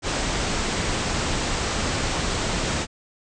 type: low-pass noise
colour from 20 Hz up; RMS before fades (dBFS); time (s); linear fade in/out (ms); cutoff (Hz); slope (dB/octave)
pink; -25; 0.02-2.87; 50; 8400; 96
effects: none